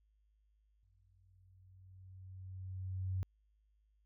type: tone with exponential growth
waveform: sine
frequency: 93.6 Hz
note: F#2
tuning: 20 cents sharp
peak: -33 dBFS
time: 0.83-3.23 s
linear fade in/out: 0 ms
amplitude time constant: 520 ms
effects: added 52 Hz sine -70 dBFS peak until 4.05 s